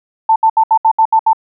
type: tone bursts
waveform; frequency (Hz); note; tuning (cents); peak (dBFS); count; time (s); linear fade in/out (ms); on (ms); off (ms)
sine; 888; A5; +16; -6; 8; 0.29-1.332; 5; 69; 70
effects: none